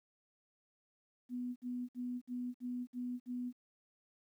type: tone bursts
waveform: sine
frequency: 246.9 Hz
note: B3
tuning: in tune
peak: -37 dBFS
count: 7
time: 1.29-3.528 s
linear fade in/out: 50 ms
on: 270 ms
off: 58 ms
effects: 12-bit